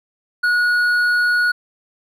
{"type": "tone with hard clipping", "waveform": "triangle", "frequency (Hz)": 1455, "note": "F#6", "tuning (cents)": -29, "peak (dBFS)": -15, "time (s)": [0.43, 1.52], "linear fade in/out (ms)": 10, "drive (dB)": 8, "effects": []}